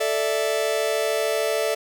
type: chord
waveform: 45% pulse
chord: A suspended fourth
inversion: none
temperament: just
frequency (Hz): 440 / 586.7 / 660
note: A4 / D5 / E5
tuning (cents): 0 / -2 / +2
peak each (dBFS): -25 / -26 / -26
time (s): 0-1.75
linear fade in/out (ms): 10
effects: none